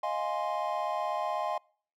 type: chord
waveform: triangle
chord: F minor seventh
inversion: third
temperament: equal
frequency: 622.3 / 698.5 / 830.6 / 1046.5 Hz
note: Eb5 / F5 / Ab5 / C6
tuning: 0 / 0 / 0 / 0 cents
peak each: -33 dBFS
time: 0.03-1.58 s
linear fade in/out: 5 ms
effects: noise-tail reverb RT60 0.5 s tail -26 dB re dry